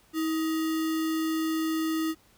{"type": "tone with sample-and-hold", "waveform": "sine", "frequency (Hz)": 320, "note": "D#4", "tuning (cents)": 49, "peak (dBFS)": -25, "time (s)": [0.13, 2.15], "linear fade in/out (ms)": 50, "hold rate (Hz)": 1575, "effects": ["pink hiss -61 dBFS RMS until 2.37 s"]}